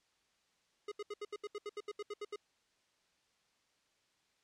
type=tone bursts; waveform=square; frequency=415.3 Hz; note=G#4; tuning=in tune; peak=-40 dBFS; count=14; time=0.88-2.36 s; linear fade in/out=5 ms; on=37 ms; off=74 ms; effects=white hiss -75 dBFS RMS until 4.43 s + low-pass 6000 Hz 12 dB/octave